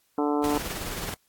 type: harmonic tone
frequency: 146.83 Hz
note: D3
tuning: in tune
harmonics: 2 / 3 / 4 / 5 / 6 / 7 / 8 / 9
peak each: -25 / -28 / -36 / -32 / -33 / -35 / -42 / -38 dBFS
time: 0.18-0.58 s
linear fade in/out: 2 ms
type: noise with tremolo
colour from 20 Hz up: pink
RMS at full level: -32 dBFS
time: 0.44-1.14 s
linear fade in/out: 0 ms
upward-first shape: sine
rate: 19 Hz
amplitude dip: 35%
effects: white hiss -68 dBFS RMS until 1.28 s + AAC 64 kbps